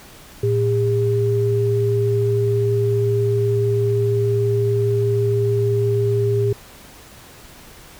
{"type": "tone pair together", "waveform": "sine", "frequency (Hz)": [113.3, 403.8], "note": ["A#2", "G#4"], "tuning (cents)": [-49, -49], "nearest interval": "octave + minor seventh", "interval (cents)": 2200, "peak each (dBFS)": -18, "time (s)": [0.43, 6.53], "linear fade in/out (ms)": 5, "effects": ["pink hiss -43 dBFS RMS until 7.99 s"]}